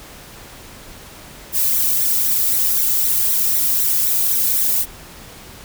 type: noise with flanger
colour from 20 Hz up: violet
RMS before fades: -17 dBFS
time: 1.52-4.86 s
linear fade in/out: 50 ms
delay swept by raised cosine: 0.5 to 1.7 ms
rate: 3.9 Hz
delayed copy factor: +0.95
effects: pink hiss -39 dBFS RMS until 5.64 s